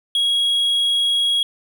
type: tone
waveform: triangle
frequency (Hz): 3310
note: G#7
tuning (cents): -6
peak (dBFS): -14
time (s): 0.15-1.43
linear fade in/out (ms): 2
effects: none